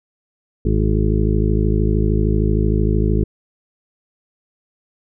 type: harmonic tone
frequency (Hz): 53.1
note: G#1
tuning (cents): +39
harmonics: 1 / 2 / 3 / 4 / 6 / 7 / 8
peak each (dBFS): -17 / -20 / -22 / -23 / -25 / -25 / -26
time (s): 0.65-3.24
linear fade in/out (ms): 5
effects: none